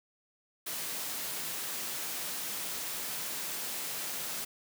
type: high-pass noise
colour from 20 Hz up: white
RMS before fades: -37 dBFS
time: 0.66-4.45 s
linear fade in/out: 10 ms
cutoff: 120 Hz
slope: 24 dB/octave
effects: none